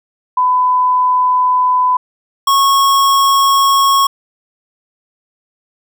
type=tone pair in turn; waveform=sine / square; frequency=1003 / 1098.5 Hz; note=B5 / C#6; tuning=+26 / -16 cents; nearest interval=major second; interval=158 cents; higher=second; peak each=-9 dBFS; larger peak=neither; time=0.37-1.97 / 2.47-4.07 s; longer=neither; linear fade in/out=5 ms; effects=none